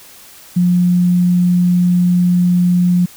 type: tone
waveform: sine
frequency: 177.9 Hz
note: F3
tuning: 32 cents sharp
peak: -9 dBFS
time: 0.56-3.06 s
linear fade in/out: 10 ms
effects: white hiss -40 dBFS RMS until 3.16 s